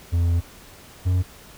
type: tone pair in turn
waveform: triangle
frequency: 85.5 / 91.11 Hz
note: F2 / F#2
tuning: -36 / -26 cents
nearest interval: minor second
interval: 110 cents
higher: second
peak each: -15 dBFS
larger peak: neither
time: 0.12-0.41 / 1.05-1.23 s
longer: first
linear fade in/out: 20 ms
effects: pink hiss -46 dBFS RMS until 1.57 s